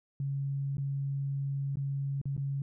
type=tone with dropouts; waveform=sine; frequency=138.59 Hz; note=C#3; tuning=in tune; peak=-30 dBFS; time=0.2-2.62 s; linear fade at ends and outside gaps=2 ms; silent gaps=0.77-0.781 / 1.757-1.77 / 2.215-2.255 / 2.366-2.377 s; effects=none